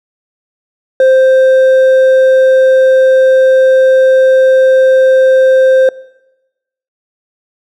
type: tone with hard clipping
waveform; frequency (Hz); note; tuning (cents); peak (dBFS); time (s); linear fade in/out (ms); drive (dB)
sine; 523.3; C5; 0; -5; 1-5.89; 2; 4
effects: noise-tail reverb RT60 1.0 s tail -22 dB re dry